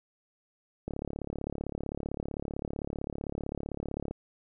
click train, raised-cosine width 2 ms, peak -21 dBFS, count 116, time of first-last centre 0.88-4.11 s, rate 35.6 Hz, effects none

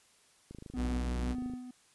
click train, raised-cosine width 3 ms, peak -33 dBFS, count 28, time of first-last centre 0.51-1.537 s, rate 26.3 Hz
triangle tone with tremolo, 250 Hz, B3, 21 cents sharp, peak -32 dBFS, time 0.74-1.71 s, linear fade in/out 5 ms, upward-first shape sine, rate 1.9 Hz, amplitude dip 65%
45% pulse tone, 60.9 Hz, B1, 24 cents flat, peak -32 dBFS, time 0.75-1.36 s, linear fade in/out 50 ms
effects white hiss -65 dBFS RMS until 1.94 s + resampled to 24000 Hz

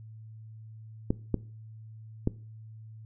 clicks, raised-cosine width 3 ms, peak -12 dBFS, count 3, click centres 1.105 / 1.343 / 2.274 s, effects noise-tail reverb RT60 0.4 s tail -20 dB re dry + added 110 Hz sine -44 dBFS peak until 3.05 s

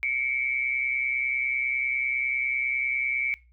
sine tone pair together, 2179 / 2309 Hz, C#7 / D7, -30 / -30 cents, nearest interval minor second, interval 100 cents, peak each -28 / -26 dBFS, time 0.03-3.34 s, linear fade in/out 0 ms, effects noise-tail reverb RT60 0.3 s tail -22 dB re dry + added 60 Hz sine -55 dBFS peak until 3.52 s

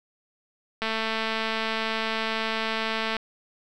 click train, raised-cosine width 0.3 ms, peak -12 dBFS, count 522, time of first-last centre 0.82-3.167 s, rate 222 Hz, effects none

